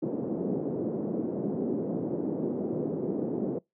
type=band-pass noise; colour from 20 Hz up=white; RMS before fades=-31 dBFS; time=0.02-3.59 s; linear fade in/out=10 ms; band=170 to 420 Hz; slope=24 dB/octave; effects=noise-tail reverb RT60 0.2 s tail -26 dB re dry